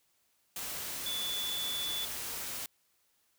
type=tone in noise; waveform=sine; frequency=3461 Hz; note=A7; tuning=29 cents flat; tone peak=-34 dBFS; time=1.06-2.05 s; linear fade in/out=2 ms; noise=white; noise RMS=-39 dBFS; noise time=0.56-2.66 s; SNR=+2 dB; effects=white hiss -73 dBFS RMS until 3.38 s